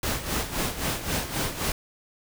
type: noise with tremolo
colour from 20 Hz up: pink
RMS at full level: -26 dBFS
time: 0.03-1.72 s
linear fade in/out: 2 ms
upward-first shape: sine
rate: 3.8 Hz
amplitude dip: 70%
effects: none